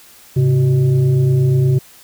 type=tone with frequency modulation; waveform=sine; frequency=134.7 Hz; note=C#3; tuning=49 cents flat; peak=-10 dBFS; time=0.36-1.79 s; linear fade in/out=10 ms; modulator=241 Hz; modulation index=0.56; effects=white hiss -44 dBFS RMS until 2.03 s